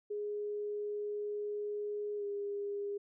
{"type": "tone with pitch glide", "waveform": "sine", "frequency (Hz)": [415.3, 405.6], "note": ["G#4", "G#4"], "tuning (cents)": [0, -41], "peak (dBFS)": -35, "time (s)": [0.1, 2.98], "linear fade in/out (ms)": 10, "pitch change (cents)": -41, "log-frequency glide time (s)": [2.17, 2.24], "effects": []}